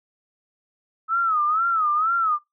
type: tone with vibrato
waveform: sine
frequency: 1283 Hz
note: E6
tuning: 47 cents flat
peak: -18 dBFS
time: 1.08-2.39 s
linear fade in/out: 50 ms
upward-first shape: sine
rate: 2.1 Hz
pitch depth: 130 cents each way
effects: noise-tail reverb RT60 0.2 s tail -26 dB re dry